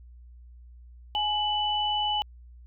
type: tone pair together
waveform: sine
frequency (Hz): 840.2 / 2982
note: G#5 / F#7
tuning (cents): +20 / +13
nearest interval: octave + minor seventh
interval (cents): 2193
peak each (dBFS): -27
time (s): 1.15-2.22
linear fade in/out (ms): 0
effects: added 60 Hz sine -46 dBFS peak until 2.66 s